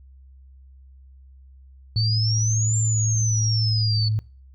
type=tone with pitch glide; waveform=sine; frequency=110 to 108.11 Hz; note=A2 to A2; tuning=0 to -30 cents; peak=-19 dBFS; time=1.96-4.19 s; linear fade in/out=0 ms; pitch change=-30 cents; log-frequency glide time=3.69-3.91 s
type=exponential two-way sweep; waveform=sine; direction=up then down; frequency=4428 to 7370 to 4428 Hz; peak=-24 dBFS; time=1.96-4.09 s; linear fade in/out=10 ms; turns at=2.78 s
effects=noise-tail reverb RT60 0.4 s tail -24 dB re dry + added 66 Hz sine -45 dBFS peak until 4.54 s